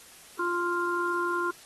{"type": "harmonic tone", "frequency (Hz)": 349.2, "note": "F4", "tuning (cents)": 0, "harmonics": [1, 3, 4], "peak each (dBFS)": [-30, -30, -30], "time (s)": [0.39, 1.51], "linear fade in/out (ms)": 5, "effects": ["white hiss -51 dBFS RMS until 1.65 s", "AAC 32 kbps"]}